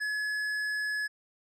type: tone with tanh clipping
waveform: triangle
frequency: 1700 Hz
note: G#6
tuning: 40 cents sharp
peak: -31 dBFS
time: 0-1.08 s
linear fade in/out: 20 ms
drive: 14 dB
effects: none